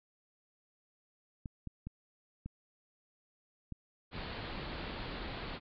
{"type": "clicks", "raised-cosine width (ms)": 5, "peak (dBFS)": -29, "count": 5, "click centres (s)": [1.458, 1.673, 1.87, 2.46, 3.723]}
{"type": "low-pass noise", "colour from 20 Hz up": "pink", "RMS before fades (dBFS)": -42, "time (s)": [4.11, 5.6], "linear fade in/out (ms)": 50, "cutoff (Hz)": 4600, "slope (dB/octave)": 96}
{"effects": []}